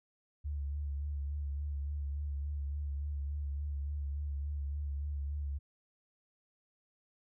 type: tone with vibrato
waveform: sine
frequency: 71.8 Hz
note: D2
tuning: 39 cents flat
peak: -34 dBFS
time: 0.44-5.59 s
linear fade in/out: 20 ms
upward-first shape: sine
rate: 3.5 Hz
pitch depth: 41 cents each way
effects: none